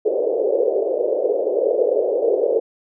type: band-pass noise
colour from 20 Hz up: pink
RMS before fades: -19 dBFS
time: 0.05-2.6 s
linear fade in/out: 10 ms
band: 410 to 560 Hz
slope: 48 dB/octave
effects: none